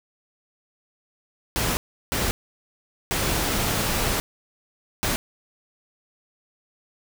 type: noise bursts at uneven times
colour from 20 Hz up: pink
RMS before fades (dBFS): -24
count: 4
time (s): 1.56-1.77 / 2.12-2.31 / 3.11-4.2 / 5.03-5.16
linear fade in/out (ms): 0
effects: none